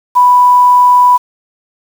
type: tone with quantisation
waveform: sine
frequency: 988 Hz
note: B5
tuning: in tune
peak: -3 dBFS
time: 0.15-1.18 s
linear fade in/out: 20 ms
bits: 5
effects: none